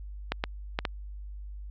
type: clicks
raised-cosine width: 0.3 ms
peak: -11 dBFS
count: 4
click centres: 0.32 / 0.439 / 0.789 / 0.852 s
effects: added 50 Hz sine -38 dBFS peak until 1.7 s + low-pass 5000 Hz 12 dB/octave